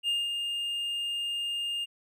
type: tone with ADSR envelope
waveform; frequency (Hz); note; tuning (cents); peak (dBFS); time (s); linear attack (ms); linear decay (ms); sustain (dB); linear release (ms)
triangle; 2820; F7; +16; -23; 0.03-1.86; 51; 200; -5; 27
effects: none